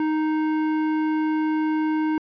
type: tone with hard clipping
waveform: sine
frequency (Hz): 310.9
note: D#4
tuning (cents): -1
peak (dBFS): -22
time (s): 0-2.18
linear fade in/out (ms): 2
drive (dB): 12
effects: resampled to 11025 Hz